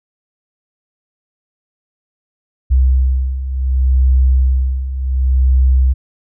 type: beating tone pair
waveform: sine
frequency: 64.3 / 64.98 Hz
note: C2 / C2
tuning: -30 / -11 cents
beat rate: 0.68 Hz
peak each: -16 / -11 dBFS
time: 2.7-5.94 s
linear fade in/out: 20 ms
effects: none